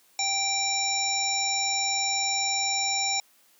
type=harmonic tone; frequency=784 Hz; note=G5; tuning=in tune; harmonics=1 / 3 / 5 / 7 / 9; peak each=-31 / -31 / -32 / -30 / -29 dBFS; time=0.19-3.2 s; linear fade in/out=2 ms; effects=white hiss -61 dBFS RMS until 3.59 s + high-pass 200 Hz 12 dB/octave